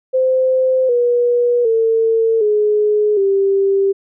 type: tone with pitch steps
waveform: sine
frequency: 518 / 483.3 / 450.9 / 420.7 / 392.6 Hz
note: C5 / B4 / A4 / G#4 / G4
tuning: -17 / -38 / +42 / +22 / +3 cents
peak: -11 dBFS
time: 0.13-3.93 s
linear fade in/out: 20 ms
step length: 760 ms
effects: none